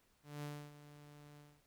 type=tone with ADSR envelope; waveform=sawtooth; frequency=146.83 Hz; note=D3; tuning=in tune; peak=-38 dBFS; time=0.23-1.62 s; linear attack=200 ms; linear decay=280 ms; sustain=-14 dB; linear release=240 ms; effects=pink hiss -74 dBFS RMS until 1.66 s